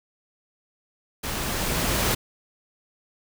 pink noise with level ramp, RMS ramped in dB -30 to -22 dBFS, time 1.23-2.15 s, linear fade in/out 10 ms, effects none

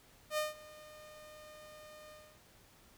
sawtooth tone with ADSR envelope, 610 Hz, D#5, 34 cents flat, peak -27 dBFS, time 0.3-2.42 s, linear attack 76 ms, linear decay 160 ms, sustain -21 dB, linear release 320 ms, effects pink hiss -63 dBFS RMS until 2.97 s

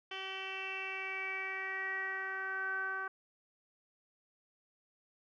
10% pulse tone with low-pass filter sweep, 382.8 Hz, G4, 41 cents flat, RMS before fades -39 dBFS, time 0.11-3.08 s, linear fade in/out 5 ms, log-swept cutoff 3200 to 1400 Hz, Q 7.4, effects none

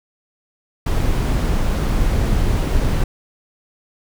brown noise, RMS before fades -17 dBFS, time 0.86-3.04 s, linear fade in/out 5 ms, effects none

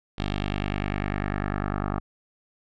10% pulse tone with low-pass filter sweep, 50 Hz, G1, 35 cents sharp, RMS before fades -28 dBFS, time 0.18-2 s, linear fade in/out 5 ms, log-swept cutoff 3700 to 1200 Hz, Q 2.2, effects none

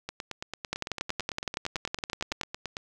two click trains, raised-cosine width 0.2 ms, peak -17 / -12 dBFS, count 25 / 19, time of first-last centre 0.09-2.769 / 0.73-2.412 s, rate 8.96 / 10.7 Hz, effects none

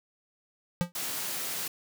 square tone with exponential decay, 175.1 Hz, F3, 5 cents sharp, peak -21 dBFS, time 0.81-0.92 s, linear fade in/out 0 ms, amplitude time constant 22 ms
white high-pass noise, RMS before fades -34 dBFS, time 0.95-1.68 s, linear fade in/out 5 ms, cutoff 120 Hz, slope 24 dB/octave
effects none

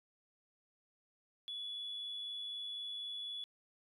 sine tone with amplitude modulation, 3413 Hz, G#7, 47 cents sharp, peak -38 dBFS, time 1.48-3.44 s, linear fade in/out 0 ms, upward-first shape sine, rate 104 Hz, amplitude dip 35%, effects tanh soft clip ceiling -36 dBFS

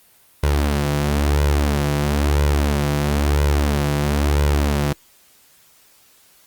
sawtooth tone with flanger, 72.5 Hz, D2, 22 cents flat, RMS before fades -18 dBFS, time 0.43-4.93 s, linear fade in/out 5 ms, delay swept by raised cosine 2 to 6.2 ms, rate 1 Hz, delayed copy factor +0.6, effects white hiss -53 dBFS RMS until 6.46 s + Opus 32 kbps

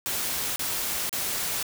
white noise bursts, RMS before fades -29 dBFS, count 3, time 0.06-1.628 s, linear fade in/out 0 ms, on 500 ms, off 34 ms, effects none

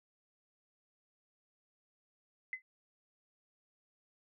sine tone with exponential decay, 2039 Hz, C7, 45 cents flat, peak -32 dBFS, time 2.53-2.62 s, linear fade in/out 1 ms, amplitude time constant 19 ms, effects none

